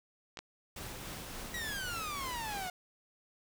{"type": "clicks", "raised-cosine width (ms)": 0.2, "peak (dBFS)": -25, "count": 2, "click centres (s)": [0.372, 0.39]}
{"type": "noise with tremolo", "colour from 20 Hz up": "pink", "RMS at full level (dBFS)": -43, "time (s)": [0.76, 2.69], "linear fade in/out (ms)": 5, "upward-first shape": "triangle", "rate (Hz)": 3.5, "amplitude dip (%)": 25}
{"type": "exponential sweep", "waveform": "sawtooth", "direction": "down", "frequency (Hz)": [1950, 713], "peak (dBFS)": -34, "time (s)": [1.54, 2.7], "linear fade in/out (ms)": 2}
{"effects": []}